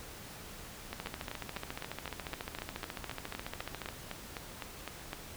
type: two click trains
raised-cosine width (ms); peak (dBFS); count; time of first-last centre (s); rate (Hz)
0.3; -22 / -22; 17 / 43; 1.06-5.131 / 0.93-3.888; 3.93 / 14.2
effects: pink hiss -48 dBFS RMS until 5.36 s